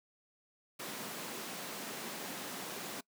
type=high-pass noise; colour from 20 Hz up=pink; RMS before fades=-43 dBFS; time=0.79-3.01 s; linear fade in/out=10 ms; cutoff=180 Hz; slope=24 dB/octave; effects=noise-tail reverb RT60 0.1 s tail -23 dB re dry